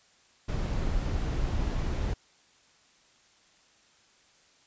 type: noise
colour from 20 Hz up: brown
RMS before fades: -29 dBFS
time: 0.48-2.14 s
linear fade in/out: 10 ms
effects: white hiss -62 dBFS RMS until 4.66 s + resampled to 16000 Hz